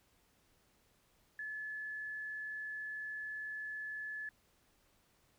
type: tone with frequency modulation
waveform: sine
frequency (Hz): 1721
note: A6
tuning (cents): -39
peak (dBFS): -40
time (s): 1.39-4.29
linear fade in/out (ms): 2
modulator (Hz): 53.8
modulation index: 0.22
effects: pink hiss -72 dBFS RMS until 5.38 s